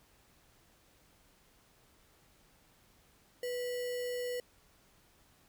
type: tone with sample-and-hold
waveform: sine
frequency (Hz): 492.4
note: B4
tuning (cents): -5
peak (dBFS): -34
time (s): 3.43-4.4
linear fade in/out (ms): 2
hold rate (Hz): 2450
effects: pink hiss -66 dBFS RMS until 5.48 s